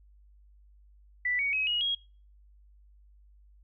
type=tone with pitch steps; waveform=sine; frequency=1975.5 / 2243 / 2547 / 2892 / 3284 Hz; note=B6 / C#7 / D#7 / F#7 / G#7; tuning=0 / +20 / +40 / -40 / -20 cents; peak=-26 dBFS; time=1.25-1.95 s; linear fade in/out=5 ms; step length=140 ms; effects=noise-tail reverb RT60 0.4 s tail -26 dB re dry + added 50 Hz sine -55 dBFS peak until 3.63 s